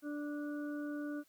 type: harmonic tone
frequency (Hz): 293.7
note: D4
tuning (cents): 0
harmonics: 1 / 2 / 4 / 5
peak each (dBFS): -38 / -48 / -56 / -50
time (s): 0.02-1.24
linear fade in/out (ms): 50
effects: white hiss -71 dBFS RMS until 1.28 s